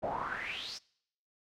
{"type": "noise with band-pass filter sweep", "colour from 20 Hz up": "brown", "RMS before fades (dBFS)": -38, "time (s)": [0.02, 0.79], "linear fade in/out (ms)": 20, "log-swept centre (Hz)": [600, 5700], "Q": 6.6, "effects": ["noise-tail reverb RT60 0.7 s tail -24 dB re dry"]}